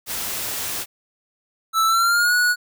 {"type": "noise", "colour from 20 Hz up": "white", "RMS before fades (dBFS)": -27, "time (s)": [0.06, 0.86], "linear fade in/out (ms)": 50}
{"type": "tone with pitch glide", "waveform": "square", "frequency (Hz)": [1318.5, 1463], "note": ["E6", "F#6"], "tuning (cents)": [0, -20], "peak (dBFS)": -16, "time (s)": [1.73, 2.56], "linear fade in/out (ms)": 50, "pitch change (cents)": 180, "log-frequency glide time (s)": [1.86, 2.34]}
{"effects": []}